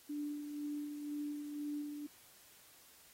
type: tone with tremolo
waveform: sine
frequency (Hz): 293.7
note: D4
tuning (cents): 0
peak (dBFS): -37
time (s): 0.09-2.07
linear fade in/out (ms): 10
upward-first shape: sine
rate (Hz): 2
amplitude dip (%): 45
effects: white hiss -62 dBFS RMS until 3.13 s + AAC 48 kbps